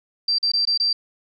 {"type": "tone with dropouts", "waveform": "sine", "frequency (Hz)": 4699, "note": "D8", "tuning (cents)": 0, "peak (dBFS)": -17, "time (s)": [0.28, 0.93], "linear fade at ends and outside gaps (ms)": 5, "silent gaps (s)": [[0.385, 0.428], [0.518, 0.535], [0.653, 0.672], [0.776, 0.799]], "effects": []}